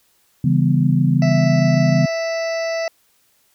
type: chord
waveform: sine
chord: C# half-diminished seventh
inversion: none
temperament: equal with one note detuned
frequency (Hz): 138.59 / 164.81 / 197.82 / 246.9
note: C#3 / E3 / G3 / B3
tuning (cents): 0 / 0 / +16 / 0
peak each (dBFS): -16 / -17 / -22 / -20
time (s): 0.44-2.06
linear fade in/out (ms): 5
type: harmonic tone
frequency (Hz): 659.3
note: E5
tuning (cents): 0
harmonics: 1 / 2 / 3 / 4 / 6 / 7 / 8 / 9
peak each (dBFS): -20 / -37 / -29 / -35 / -45 / -36 / -37 / -39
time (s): 1.22-2.88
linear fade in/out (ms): 2
effects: white hiss -60 dBFS RMS until 3.54 s